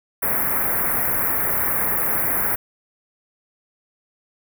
white band-stop noise, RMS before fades -21 dBFS, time 0.22-2.56 s, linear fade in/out 10 ms, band 2100 to 11000 Hz, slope 48 dB/octave, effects none

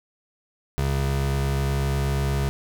square tone pair together, 68.42 / 136.7 Hz, C#2 / C#3, -22 / -24 cents, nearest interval octave, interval 1198 cents, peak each -25 dBFS, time 0.78-2.49 s, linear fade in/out 0 ms, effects none

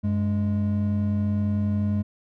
triangle tone pair together, 96.44 / 207.5 Hz, G2 / G#3, -28 / -1 cents, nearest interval octave + minor second, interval 1327 cents, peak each -22 dBFS, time 0.03-2.03 s, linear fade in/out 20 ms, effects none

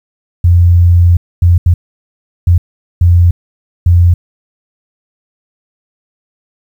sine tone bursts at uneven times, 87.1 Hz, F2, 4 cents flat, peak -3 dBFS, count 6, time 0.44-1.17 / 1.42-1.58 / 1.66-1.74 / 2.47-2.58 / 3.01-3.31 / 3.86-4.14 s, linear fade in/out 5 ms, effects 7-bit

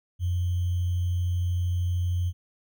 sine tone with sample-and-hold, 88.7 Hz, F2, 27 cents sharp, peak -23 dBFS, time 0.19-2.33 s, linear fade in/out 50 ms, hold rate 3150 Hz, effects none

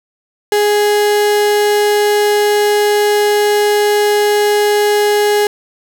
35% pulse tone, 415.3 Hz, G#4, in tune, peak -8 dBFS, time 0.52-5.47 s, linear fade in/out 2 ms, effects none

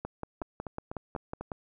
two click trains, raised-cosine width 1 ms, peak -23 / -21 dBFS, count 5 / 9, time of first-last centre 0.42-1.41 / 0.05-1.518 s, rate 4.04 / 5.45 Hz, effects none

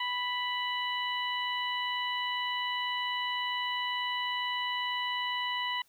harmonic tone, 987.8 Hz, B5, in tune, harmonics 1 / 2 / 3 / 4, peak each -34 / -35 / -35 / -43 dBFS, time 0-5.82 s, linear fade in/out 5 ms, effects white hiss -67 dBFS RMS until 5.88 s

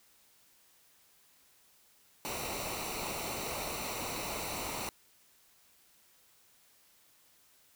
pink noise with comb filter, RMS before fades -38 dBFS, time 2.25-4.89 s, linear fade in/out 0 ms, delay 0.6 ms, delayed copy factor -0.65, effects white hiss -65 dBFS RMS until 7.75 s

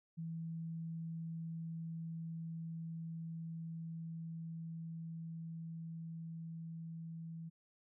sine tone with level ramp, 164.1 Hz, E3, 8 cents flat, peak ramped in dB -40 to -44 dBFS, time 0.17-7.5 s, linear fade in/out 20 ms, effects none

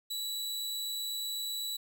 sawtooth tone, 3934 Hz, B7, 7 cents flat, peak -31 dBFS, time 0.1-1.77 s, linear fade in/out 10 ms, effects none

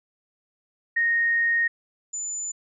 sine tone pair in turn, 1859 / 7019 Hz, A#6 / A8, -5 / -5 cents, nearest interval octave + major seventh, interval 2300 cents, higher second, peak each -19 / -28 dBFS, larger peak first, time 0.96-1.68 / 2.13-2.52 s, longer first, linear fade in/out 10 ms, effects none

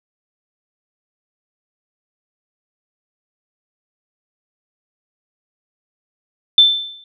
sine tone with exponential decay, 3540 Hz, A7, 10 cents sharp, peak -3 dBFS, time 6.58-7.04 s, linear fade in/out 2 ms, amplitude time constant 100 ms, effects none

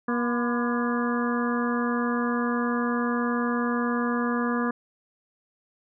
harmonic tone with a mistuned harmonic, 239.6 Hz, A#3, 48 cents sharp, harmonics 1 / 2 / 3 / 4 / 5 / 6 / 7, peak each -25 / -31 / -38 / -34 / -32 / -38 / -34 dBFS, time 0.08-4.71 s, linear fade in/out 5 ms, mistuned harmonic 4, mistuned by +84 cents, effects none

